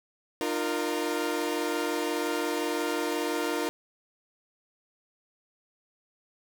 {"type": "chord", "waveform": "sawtooth", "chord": "Eb suspended second", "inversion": "none", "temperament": "equal with one note detuned", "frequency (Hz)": [303.5, 349.2, 466.2], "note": ["Eb4", "F4", "Bb4"], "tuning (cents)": [-43, 0, 0], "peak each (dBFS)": -28, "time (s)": [0.41, 3.69], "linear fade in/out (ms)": 0, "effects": []}